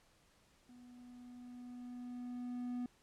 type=tone with level ramp; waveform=triangle; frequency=245.8 Hz; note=B3; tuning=8 cents flat; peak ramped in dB=-54 to -35 dBFS; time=0.69-2.86 s; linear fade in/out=2 ms; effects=pink hiss -70 dBFS RMS until 3.02 s + low-pass 10000 Hz 12 dB/octave